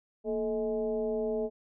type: tone with frequency modulation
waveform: sine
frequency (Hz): 433.6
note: A4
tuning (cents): -25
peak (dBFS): -28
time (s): 0.24-1.5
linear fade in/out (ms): 50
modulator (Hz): 202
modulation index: 0.93
effects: none